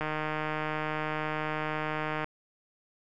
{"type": "click train", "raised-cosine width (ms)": 0.5, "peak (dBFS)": -17, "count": 345, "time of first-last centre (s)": [0.01, 2.244], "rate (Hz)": 154, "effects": []}